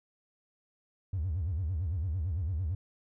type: tone with vibrato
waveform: triangle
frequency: 85 Hz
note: F2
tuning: 46 cents flat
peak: -26 dBFS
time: 1.13-2.75 s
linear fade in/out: 5 ms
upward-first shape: sine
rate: 8.9 Hz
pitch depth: 250 cents each way
effects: tanh soft clip ceiling -26 dBFS